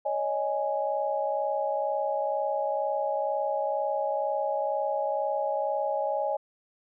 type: chord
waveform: sine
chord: C# suspended second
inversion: none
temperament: equal with one note detuned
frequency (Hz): 560.2 / 622.3 / 830.6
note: C#5 / D#5 / G#5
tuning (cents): +18 / 0 / 0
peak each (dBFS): -30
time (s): 0.05-6.37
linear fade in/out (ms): 10
effects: none